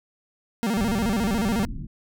40% pulse tone with vibrato, 212.5 Hz, G#3, 40 cents sharp, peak -21 dBFS, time 0.63-1.65 s, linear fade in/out 0 ms, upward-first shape square, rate 14 Hz, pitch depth 160 cents each way
pink low-pass noise, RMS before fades -32 dBFS, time 0.76-1.87 s, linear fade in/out 20 ms, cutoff 270 Hz, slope 48 dB/octave
effects none

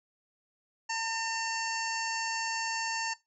harmonic tone with a mistuned harmonic, 905 Hz, A5, 48 cents sharp, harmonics 1 / 2 / 3 / 5 / 6 / 7 / 8, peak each -34 / -37 / -39 / -41 / -42 / -42 / -43 dBFS, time 0.89-3.14 s, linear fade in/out 10 ms, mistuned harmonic 7, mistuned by +24 cents, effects noise-tail reverb RT60 0.2 s tail -19 dB re dry

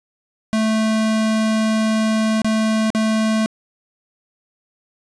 square tone with dropouts, 219.2 Hz, A3, 6 cents flat, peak -16 dBFS, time 0.53-3.46 s, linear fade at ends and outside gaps 0 ms, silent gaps 2.418-2.446 / 2.903-2.949 s, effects resampled to 22050 Hz + 8-bit

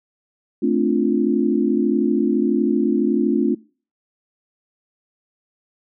sine chord, D minor seventh, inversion second, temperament equal, 220 / 261.6 / 293.7 / 349.2 Hz, A3 / C4 / D4 / F4, 0 / 0 / 0 / 0 cents, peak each -21 dBFS, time 0.62-3.55 s, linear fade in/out 10 ms, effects noise-tail reverb RT60 0.4 s tail -24 dB re dry

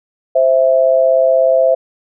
sine tone pair together, 522.8 / 659.3 Hz, C5 / E5, -1 / 0 cents, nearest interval major third, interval 401 cents, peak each -11 dBFS, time 0.35-1.75 s, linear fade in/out 10 ms, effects none

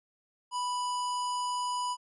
harmonic tone, 987.8 Hz, B5, in tune, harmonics 1 / 3 / 5 / 7 / 9 / 10, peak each -30 / -42 / -43 / -45 / -52 / -49 dBFS, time 0.51-1.97 s, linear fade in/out 50 ms, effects none

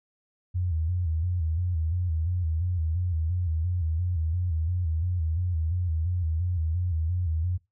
sine tone with vibrato, 84.6 Hz, E2, 45 cents sharp, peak -24 dBFS, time 0.54-7.58 s, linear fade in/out 20 ms, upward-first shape square, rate 2.9 Hz, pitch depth 99 cents each way, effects noise-tail reverb RT60 0.2 s tail -20 dB re dry

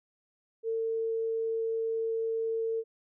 sine tone, 451 Hz, A4, 43 cents sharp, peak -28 dBFS, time 0.63-2.84 s, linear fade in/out 50 ms, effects none

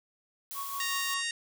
blue noise, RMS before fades -40 dBFS, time 0.51-1.14 s, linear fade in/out 0 ms
triangle tone with tremolo, 1108.7 Hz, C#6, in tune, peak -32 dBFS, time 0.54-1.24 s, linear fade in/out 50 ms, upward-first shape sine, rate 5.4 Hz, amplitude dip 55%
harmonic tone, 930 Hz, A#5, 4 cents flat, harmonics 2 / 3 / 4 / 5 / 6 / 7 / 8 / 9 / 10, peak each -35 / -37 / -38 / -41 / -41 / -44 / -42 / -48 / -44 dBFS, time 0.8-1.31 s, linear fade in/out 2 ms
effects none

